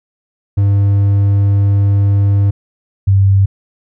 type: tone pair in turn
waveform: triangle / sine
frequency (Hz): 100 / 97.66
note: G2 / G2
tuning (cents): +35 / -6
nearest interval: unison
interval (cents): 41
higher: first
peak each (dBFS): -6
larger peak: neither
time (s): 0.57-2.51 / 3.07-3.46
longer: first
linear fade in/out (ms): 10
effects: none